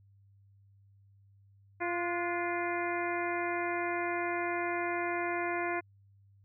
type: harmonic tone with a mistuned harmonic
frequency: 347.1 Hz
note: F4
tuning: 11 cents flat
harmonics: 1 / 2 / 3 / 4 / 5 / 6 / 7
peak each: -35 / -36 / -39 / -41 / -41 / -39 / -44 dBFS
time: 1.8-5.81 s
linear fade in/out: 20 ms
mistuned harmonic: 4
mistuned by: +64 cents
effects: added 99 Hz sine -59 dBFS peak until 6.44 s